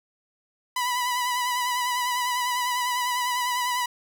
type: tone with vibrato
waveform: sawtooth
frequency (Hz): 987.8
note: B5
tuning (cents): 0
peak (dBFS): -20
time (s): 0.76-3.86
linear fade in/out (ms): 5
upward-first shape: sine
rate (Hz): 10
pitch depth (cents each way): 40
effects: 9-bit